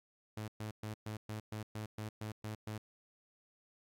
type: tone bursts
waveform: sawtooth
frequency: 107.8 Hz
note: A2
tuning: 35 cents flat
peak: -36 dBFS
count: 11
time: 0.37-2.78 s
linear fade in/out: 5 ms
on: 110 ms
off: 120 ms
effects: AAC 64 kbps